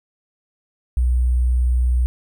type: tone with sample-and-hold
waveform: sine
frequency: 61.74 Hz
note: B1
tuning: in tune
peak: -14 dBFS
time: 0.97-2.06 s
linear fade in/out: 0 ms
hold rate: 8820 Hz
effects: none